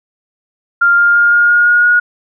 sine tone with pitch steps, 1396.9 / 1405 / 1413.1 / 1421.3 / 1429.6 / 1437.8 / 1446.2 Hz, F6 / F6 / F6 / F6 / F6 / F6 / F#6, 0 / +10 / +20 / +30 / +40 / +50 / -40 cents, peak -6 dBFS, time 0.81-2 s, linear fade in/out 10 ms, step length 170 ms, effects none

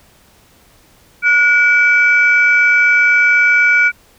sine tone pair together, 1451.4 / 2304 Hz, F#6 / D7, -34 / -34 cents, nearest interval minor sixth, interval 800 cents, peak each -10 dBFS, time 1.22-3.92 s, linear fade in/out 50 ms, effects tanh soft clip ceiling 0 dBFS + pink hiss -49 dBFS RMS until 4.18 s

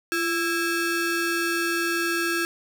30% pulse ring-modulated tone, 987.8 Hz, B5, in tune, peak -17 dBFS, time 0.12-2.45 s, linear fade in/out 0 ms, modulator 647 Hz, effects none

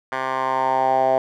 10% pulse tone with band-pass filter sweep, 131.5 Hz, C3, 9 cents sharp, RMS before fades -20 dBFS, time 0.12-1.18 s, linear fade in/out 2 ms, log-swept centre 1300 to 680 Hz, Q 4.9, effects none

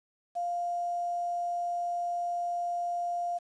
sine tone with quantisation, 698.5 Hz, F5, in tune, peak -29 dBFS, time 0.35-3.39 s, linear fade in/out 20 ms, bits 9, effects resampled to 22050 Hz

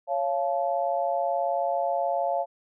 sine chord, Db augmented, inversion none, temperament just, 554.4 / 693 / 866.2 Hz, Db5 / F5 / A5, 0 / -14 / -27 cents, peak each -28 / -26 / -31 dBFS, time 0.07-2.46 s, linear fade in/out 50 ms, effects none

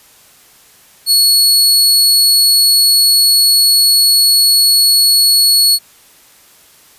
sawtooth tone, 4370 Hz, C#8, 26 cents flat, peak -4 dBFS, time 1.06-5.79 s, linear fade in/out 50 ms, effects white hiss -45 dBFS RMS until 6.98 s + resampled to 32000 Hz

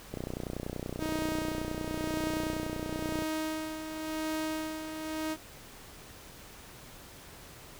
click train, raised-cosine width 2 ms, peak -22 dBFS, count 95, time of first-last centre 0.14-3.222 s, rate 30.5 Hz
sawtooth tone with tremolo, 313.9 Hz, D#4, 15 cents sharp, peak -27 dBFS, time 0.98-5.37 s, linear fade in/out 50 ms, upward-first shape sine, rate 0.96 Hz, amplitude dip 55%
effects pink hiss -50 dBFS RMS until 7.79 s

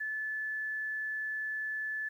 sine tone, 1735 Hz, A6, 25 cents flat, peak -33 dBFS, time 0-2.09 s, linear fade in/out 10 ms, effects 11-bit

